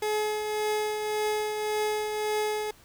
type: tone with tremolo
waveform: 30% pulse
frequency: 425 Hz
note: G#4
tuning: 40 cents sharp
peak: -22 dBFS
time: 0.02-2.71 s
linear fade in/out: 5 ms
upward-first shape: triangle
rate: 1.8 Hz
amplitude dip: 45%
effects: pink hiss -56 dBFS RMS until 2.84 s